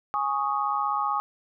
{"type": "chord", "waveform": "sine", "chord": "Ab suspended fourth", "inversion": "none", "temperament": "equal", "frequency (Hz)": [830.6, 1108.7, 1244.5], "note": ["Ab5", "Db6", "Eb6"], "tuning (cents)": [0, 0, 0], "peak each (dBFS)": [-28, -28, -28], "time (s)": [0.14, 1.2], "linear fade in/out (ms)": 0, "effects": []}